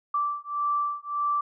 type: beating tone pair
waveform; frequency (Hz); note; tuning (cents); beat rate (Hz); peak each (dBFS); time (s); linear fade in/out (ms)
sine; 1167 / 1168.7; D6 / D6; -11 / -9; 1.7; -28 / -28; 0.14-1.41; 5
effects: none